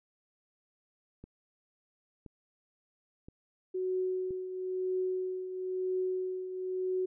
click train, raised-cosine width 3 ms, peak -34 dBFS, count 4, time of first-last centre 1.24-4.307 s, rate 0.978 Hz
sine tone with tremolo, 370.9 Hz, F#4, 4 cents sharp, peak -28 dBFS, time 3.74-7.06 s, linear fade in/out 10 ms, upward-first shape triangle, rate 1 Hz, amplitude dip 65%
effects none

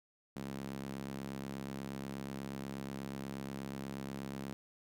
sawtooth tone with high-pass filter, 68.3 Hz, C#2, 25 cents flat, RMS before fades -43 dBFS, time 0.36-4.53 s, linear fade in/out 0 ms, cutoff 190 Hz, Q 1.9, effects none

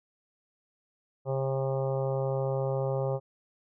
harmonic tone, 134.4 Hz, C3, 47 cents sharp, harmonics 1 / 3 / 4 / 5 / 6 / 7 / 8 / 9, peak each -30 / -34 / -31 / -42 / -40 / -46 / -48 / -48 dBFS, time 1.25-3.2 s, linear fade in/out 50 ms, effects none

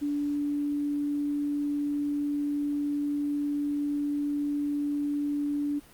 sine tone, 290 Hz, D4, 22 cents flat, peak -26 dBFS, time 0.01-5.8 s, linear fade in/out 20 ms, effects pink hiss -54 dBFS RMS until 5.93 s + Opus 48 kbps

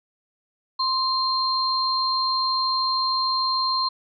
sine tone pair together, 1046.5 / 4180 Hz, C6 / C8, 0 / -2 cents, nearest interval 2 octaves, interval 2398 cents, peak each -23 dBFS, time 0.79-3.89 s, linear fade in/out 10 ms, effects none

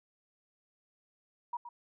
sine tone with echo, 956 Hz, A#5, 43 cents sharp, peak -33 dBFS, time 1.53-1.57 s, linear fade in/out 5 ms, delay 120 ms, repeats 1, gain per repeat -10 dB, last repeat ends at 1.69 s, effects none

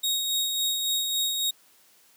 sawtooth tone with tremolo, 3760 Hz, A#7, 14 cents sharp, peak -20 dBFS, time 0.03-1.51 s, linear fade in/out 10 ms, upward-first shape sine, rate 3.6 Hz, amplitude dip 35%, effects white hiss -59 dBFS RMS until 2.16 s + high-pass 150 Hz 12 dB/octave

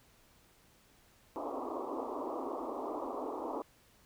pink band-pass noise, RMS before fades -39 dBFS, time 1.36-3.62 s, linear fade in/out 0 ms, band 250 to 1200 Hz, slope 96 dB/octave, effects pink hiss -65 dBFS RMS until 4.05 s

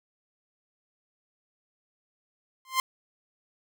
sawtooth tone with exponential growth, 1046.5 Hz, C6, in tune, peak -15 dBFS, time 2.65-2.8 s, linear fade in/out 1 ms, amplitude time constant 32 ms, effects none

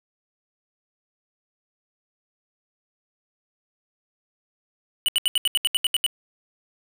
square tone bursts, 2960 Hz, F#7, in tune, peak -18 dBFS, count 11, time 5.06-6.064 s, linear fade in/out 0 ms, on 24 ms, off 74 ms, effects none

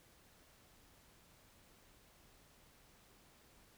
silence, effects pink hiss -66 dBFS RMS until 3.77 s

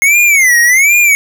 square tone with vibrato, 2135 Hz, C7, 34 cents sharp, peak -6 dBFS, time 0.02-1.15 s, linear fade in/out 0 ms, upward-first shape sine, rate 1.3 Hz, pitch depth 220 cents each way, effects none

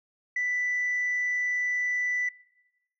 sine tone, 1981 Hz, B6, 5 cents sharp, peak -24 dBFS, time 0.36-2.29 s, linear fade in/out 5 ms, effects noise-tail reverb RT60 1.0 s tail -20 dB re dry + tanh soft clip ceiling -22 dBFS

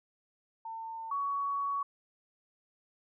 sine tone pair in turn, 901 / 1122.5 Hz, A5 / C#6, +41 / +21 cents, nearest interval major third, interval 380 cents, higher second, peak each -38 / -30 dBFS, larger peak second, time 0.65-1.11 / 1.11-1.83 s, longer second, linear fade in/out 5 ms, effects none

